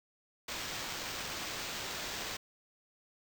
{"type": "noise with sample-and-hold", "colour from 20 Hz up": "blue", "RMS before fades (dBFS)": -40, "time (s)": [0.48, 2.37], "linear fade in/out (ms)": 5, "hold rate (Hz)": 11025, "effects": []}